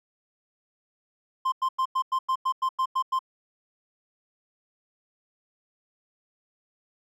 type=tone bursts; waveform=triangle; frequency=1046.5 Hz; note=C6; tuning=in tune; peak=-20 dBFS; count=11; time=1.45-3.192 s; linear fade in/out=10 ms; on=72 ms; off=95 ms; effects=none